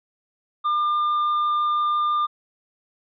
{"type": "tone with hard clipping", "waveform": "sine", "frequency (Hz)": 1201, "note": "D6", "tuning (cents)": 38, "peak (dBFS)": -20, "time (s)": [0.64, 2.27], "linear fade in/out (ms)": 20, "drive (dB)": 3, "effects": ["resampled to 11025 Hz"]}